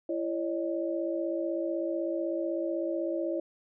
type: tone cluster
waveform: sine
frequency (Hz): 336.3 / 556 / 612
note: E4 / C#5 / D#5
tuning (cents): +35 / +5 / -29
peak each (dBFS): -31 / -34 / -35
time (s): 0.09-3.4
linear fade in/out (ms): 5
effects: none